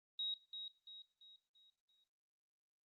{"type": "tone with echo", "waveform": "sine", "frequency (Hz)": 3800, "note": "A#7", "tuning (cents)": 33, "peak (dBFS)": -39, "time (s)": [0.19, 0.34], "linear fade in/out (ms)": 2, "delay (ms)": 340, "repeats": 5, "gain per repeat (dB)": -7, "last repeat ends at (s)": 2.04, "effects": ["noise-tail reverb RT60 0.4 s tail -17 dB re dry", "Opus 32 kbps"]}